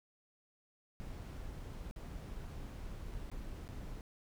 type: noise with dropouts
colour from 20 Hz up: brown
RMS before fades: -45 dBFS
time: 1-4.01 s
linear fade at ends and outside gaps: 0 ms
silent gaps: 1.911-1.961 / 3.139-3.143 / 3.3-3.316 / 3.679-3.689 s
effects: none